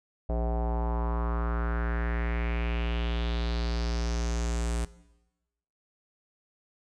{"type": "tone with low-pass filter sweep", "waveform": "square", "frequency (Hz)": 58.27, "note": "A#1", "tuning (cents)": 0, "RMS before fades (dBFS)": -29, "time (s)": [0.29, 4.85], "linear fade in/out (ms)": 5, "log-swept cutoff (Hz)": [650, 8800], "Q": 3.4, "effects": ["noise-tail reverb RT60 1.0 s tail -18 dB re dry"]}